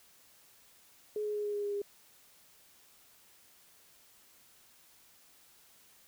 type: tone with pitch steps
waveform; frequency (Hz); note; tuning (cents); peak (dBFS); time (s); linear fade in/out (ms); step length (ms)
sine; 422.6 / 419.7 / 416.8 / 413.9 / 411 / 408.2 / 405.4; G#4 / G#4 / G#4 / G#4 / G#4 / G#4 / G#4; +30 / +18 / +6 / -6 / -18 / -30 / -42; -32; 1.16-1.818; 2; 94
effects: white hiss -62 dBFS RMS until 6.07 s